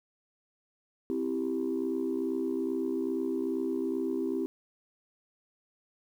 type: chord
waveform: sine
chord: C major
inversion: none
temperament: equal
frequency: 261.6 / 329.6 / 392 Hz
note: C4 / E4 / G4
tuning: 0 / 0 / 0 cents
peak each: -32 dBFS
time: 1.1-4.46 s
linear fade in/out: 0 ms
effects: tanh soft clip ceiling -22 dBFS + 10-bit